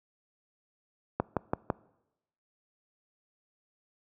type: click train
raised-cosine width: 1 ms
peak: -12 dBFS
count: 4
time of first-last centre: 1.2-1.702 s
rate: 5.98 Hz
effects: noise-tail reverb RT60 0.9 s tail -23 dB re dry + high-pass 80 Hz 12 dB/octave